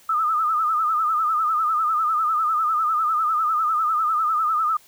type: tone with vibrato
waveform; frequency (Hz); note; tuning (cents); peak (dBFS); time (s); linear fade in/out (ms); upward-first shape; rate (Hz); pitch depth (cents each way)
sine; 1264; D#6; +27; -18; 0.09-4.77; 5; sine; 10; 89
effects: white hiss -53 dBFS RMS until 4.87 s